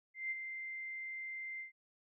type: tone with ADSR envelope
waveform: sine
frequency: 2087 Hz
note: C7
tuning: 5 cents flat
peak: -34 dBFS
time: 0.14-1.72 s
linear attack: 170 ms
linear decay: 27 ms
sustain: -7 dB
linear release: 120 ms
effects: none